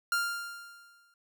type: tone with exponential decay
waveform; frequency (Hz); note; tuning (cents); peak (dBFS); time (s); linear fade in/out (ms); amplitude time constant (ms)
45% pulse; 1396.9; F6; 0; -25; 0.12-1.14; 2; 220
effects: none